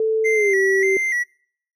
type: tone with pitch glide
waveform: sine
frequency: 440.8 to 386 Hz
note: A4 to G4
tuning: +3 to -27 cents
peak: -16 dBFS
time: 0-0.97 s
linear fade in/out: 2 ms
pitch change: -230 cents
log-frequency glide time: 0.34-0.54 s
type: tone with vibrato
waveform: triangle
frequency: 2011 Hz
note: B6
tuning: 31 cents sharp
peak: -17 dBFS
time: 0.24-1.24 s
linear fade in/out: 20 ms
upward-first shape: square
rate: 1.7 Hz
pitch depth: 63 cents each way
effects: noise-tail reverb RT60 0.6 s tail -26 dB re dry